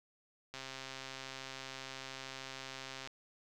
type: click train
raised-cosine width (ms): 0.2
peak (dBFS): -27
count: 338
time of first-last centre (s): 0.54-3.074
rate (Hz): 133
effects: none